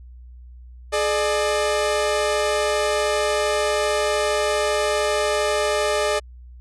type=tone pair together; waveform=sawtooth; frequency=423.6 / 599 Hz; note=G#4 / D5; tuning=+34 / +34 cents; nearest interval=tritone; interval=600 cents; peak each=-19 / -17 dBFS; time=0.92-6.2 s; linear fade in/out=20 ms; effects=added 61 Hz sine -39 dBFS peak until 6.6 s + resampled to 24000 Hz